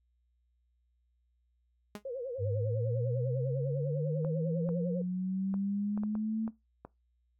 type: tone with exponential decay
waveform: sawtooth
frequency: 207.7 Hz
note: G#3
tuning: in tune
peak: -32 dBFS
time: 1.95-2.03 s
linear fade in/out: 2 ms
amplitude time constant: 17 ms
type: tone with vibrato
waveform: sine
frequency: 507 Hz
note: B4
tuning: 45 cents sharp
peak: -35 dBFS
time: 2.05-5.02 s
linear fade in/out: 5 ms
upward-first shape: sine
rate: 10 Hz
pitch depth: 140 cents each way
type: linear sweep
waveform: sine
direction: up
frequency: 99.4 to 224.4 Hz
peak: -30 dBFS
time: 2.38-6.51 s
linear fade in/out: 50 ms
type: clicks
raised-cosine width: 1 ms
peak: -30 dBFS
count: 8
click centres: 4.248 / 4.69 / 5.541 / 5.976 / 6.035 / 6.153 / 6.478 / 6.85 s
effects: noise-tail reverb RT60 0.2 s tail -21 dB re dry + added 60 Hz sine -70 dBFS peak until 7.39 s